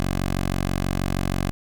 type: tone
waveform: 10% pulse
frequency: 46.25 Hz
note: F#1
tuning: in tune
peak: -14 dBFS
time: 0-1.51 s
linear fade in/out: 0 ms
effects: none